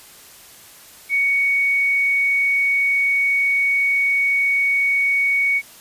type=tone; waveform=sine; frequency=2233 Hz; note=C#7; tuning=12 cents sharp; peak=-15 dBFS; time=1.09-5.62 s; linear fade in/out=50 ms; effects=white hiss -44 dBFS RMS until 5.8 s + resampled to 32000 Hz